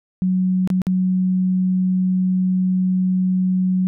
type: tone with dropouts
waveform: sine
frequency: 185 Hz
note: F#3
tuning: in tune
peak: -15 dBFS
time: 0.22-3.87 s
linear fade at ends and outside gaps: 0 ms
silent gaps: 0.675-0.702 / 0.818-0.868 s
effects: none